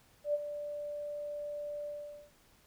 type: tone with ADSR envelope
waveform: sine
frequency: 587.3 Hz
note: D5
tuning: in tune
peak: -26 dBFS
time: 0.24-2.31 s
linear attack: 100 ms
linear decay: 33 ms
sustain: -11 dB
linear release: 460 ms
effects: pink hiss -65 dBFS RMS until 2.66 s